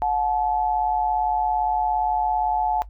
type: tone pair together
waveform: sine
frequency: 726.5 / 864 Hz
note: F#5 / A5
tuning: -32 / -32 cents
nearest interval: minor third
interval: 300 cents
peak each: -23 / -22 dBFS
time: 0.02-2.82 s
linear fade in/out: 0 ms
effects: noise-tail reverb RT60 0.1 s tail -17 dB re dry + added 50 Hz sine -38 dBFS peak until 2.89 s